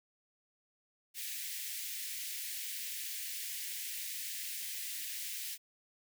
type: high-pass noise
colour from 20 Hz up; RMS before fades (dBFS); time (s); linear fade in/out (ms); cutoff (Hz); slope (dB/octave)
white; -41; 1.14-5.58; 50; 1800; 48
effects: none